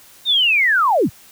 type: linear sweep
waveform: sine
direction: down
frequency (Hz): 3729 to 67.5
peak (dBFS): -12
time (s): 0.25-1.1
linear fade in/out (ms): 50
effects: white hiss -46 dBFS RMS until 1.31 s